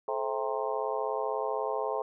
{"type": "harmonic tone with a mistuned harmonic", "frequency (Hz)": 132, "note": "C3", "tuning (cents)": 16, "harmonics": [3, 4, 5, 6, 7, 8], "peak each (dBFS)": [-34, -35, -36, -37, -37, -38], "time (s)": [0.08, 2.02], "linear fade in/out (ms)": 2, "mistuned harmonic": 3, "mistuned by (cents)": 150, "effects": []}